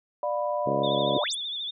sine chord, B diminished, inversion first, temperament just, 592.7 / 711.2 / 987.8 Hz, D5 / F5 / B5, +16 / +31 / 0 cents, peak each -27 / -32 / -31 dBFS, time 0.23-1.24 s, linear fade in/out 2 ms
harmonic tone, 69.3 Hz, C#2, in tune, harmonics 2 / 3 / 4 / 5 / 6 / 7 / 8 / 9, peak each -34 / -34 / -34 / -34 / -34 / -34 / -34 / -34 dBFS, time 0.66-1.18 s, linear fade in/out 5 ms
sine tone with vibrato, 3520 Hz, A7, in tune, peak -30 dBFS, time 0.83-1.71 s, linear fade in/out 10 ms, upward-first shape triangle, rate 13 Hz, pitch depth 91 cents each way
sine exponential sweep, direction up, 233.5 to 11000 Hz, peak -29 dBFS, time 1.15-1.35 s, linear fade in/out 5 ms
effects none

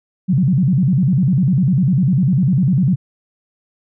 sine tone with vibrato, 157.4 Hz, D#3, 20 cents sharp, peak -11 dBFS, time 0.28-2.96 s, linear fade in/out 20 ms, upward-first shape square, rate 10 Hz, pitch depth 290 cents each way, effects none

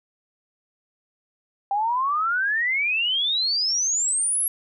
sine exponential sweep, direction up, 784 to 11390 Hz, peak -20 dBFS, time 1.71-4.48 s, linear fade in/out 2 ms, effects none

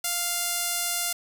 sawtooth tone with band-pass filter, 698.5 Hz, F5, in tune, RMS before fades -28 dBFS, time 0.04-1.13 s, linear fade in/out 5 ms, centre 11000 Hz, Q 0.79, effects 8-bit

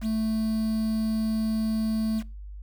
triangle tone with quantisation, 220 Hz, A3, in tune, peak -22 dBFS, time 0.01-2.23 s, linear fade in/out 50 ms, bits 7, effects noise-tail reverb RT60 0.3 s tail -24 dB re dry + added 50 Hz sine -37 dBFS peak until 2.62 s

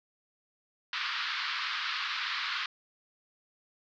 pink band-pass noise, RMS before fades -34 dBFS, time 0.93-2.66 s, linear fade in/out 2 ms, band 1100 to 4700 Hz, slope 48 dB/octave, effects none

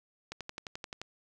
click train, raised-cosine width 0.2 ms, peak -22 dBFS, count 9, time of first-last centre 0.32-1.016 s, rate 11.5 Hz, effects none

